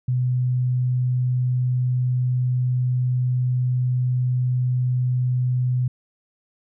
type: tone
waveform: sine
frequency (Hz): 125.7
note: B2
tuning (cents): +31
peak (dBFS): -18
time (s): 0.08-5.88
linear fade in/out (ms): 5
effects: none